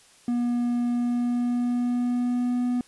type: tone with pitch glide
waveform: triangle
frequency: 240.9 to 246 Hz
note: B3 to B3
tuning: -43 to -7 cents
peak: -20 dBFS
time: 0.28-2.81 s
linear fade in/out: 2 ms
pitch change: +36 cents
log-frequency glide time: 0.9-2.65 s
effects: white hiss -55 dBFS RMS until 2.87 s + resampled to 24000 Hz